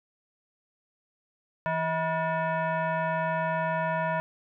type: tone with frequency modulation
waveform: sine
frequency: 164.81 Hz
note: E3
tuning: in tune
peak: -25 dBFS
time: 1.66-4.2 s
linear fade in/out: 0 ms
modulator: 804 Hz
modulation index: 1.7
effects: none